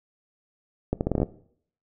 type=accelerating click train; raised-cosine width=2 ms; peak=-10 dBFS; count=9; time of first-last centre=0.93-1.231 s; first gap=79 ms; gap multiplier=0.77; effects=noise-tail reverb RT60 0.6 s tail -18 dB re dry